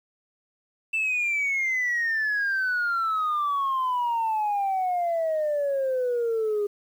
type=exponential sweep; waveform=sine; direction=down; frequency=2668 to 406.5 Hz; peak=-21 dBFS; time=0.93-6.67 s; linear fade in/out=10 ms; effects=tanh soft clip ceiling -20 dBFS + 9-bit